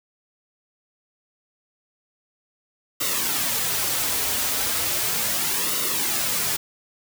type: noise with flanger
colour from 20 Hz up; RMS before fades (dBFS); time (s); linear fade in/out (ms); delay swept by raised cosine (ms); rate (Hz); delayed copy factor
white; -24; 3-6.57; 10; 1.2 to 5.9; 0.36; -0.6
effects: none